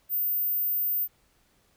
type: tone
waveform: sine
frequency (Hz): 14660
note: A#9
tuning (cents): -30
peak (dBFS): -23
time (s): 0.09-1.08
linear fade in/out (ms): 50
effects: tanh soft clip ceiling -20 dBFS + pink hiss -66 dBFS RMS until 1.76 s